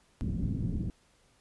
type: low-pass noise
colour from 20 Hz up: white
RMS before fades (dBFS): -32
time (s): 0.21-0.9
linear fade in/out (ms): 0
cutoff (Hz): 220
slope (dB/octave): 24
effects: pink hiss -66 dBFS RMS until 1.4 s + resampled to 24000 Hz